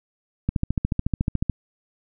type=click train; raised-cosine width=5 ms; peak=-9 dBFS; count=15; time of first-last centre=0.49-1.497 s; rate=13.9 Hz; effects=none